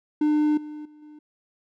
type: tone with level steps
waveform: triangle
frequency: 301.1 Hz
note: D4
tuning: 43 cents sharp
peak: -16 / -32 / -45 / -41 dBFS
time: 0.21-1.19 s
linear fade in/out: 5 ms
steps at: 0.57 / 0.85 / 1.02 s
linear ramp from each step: 5 ms
effects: none